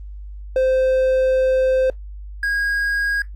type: tone pair in turn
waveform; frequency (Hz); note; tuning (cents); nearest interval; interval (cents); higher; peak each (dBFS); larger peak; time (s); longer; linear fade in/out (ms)
triangle; 520 / 1638.1; C5 / G#6; -11 / -24; octave + minor sixth; 1987; second; -12 / -16; first; 0.56-1.9 / 2.43-3.22; first; 2
effects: added 50 Hz sine -31 dBFS peak until 3.35 s + Opus 24 kbps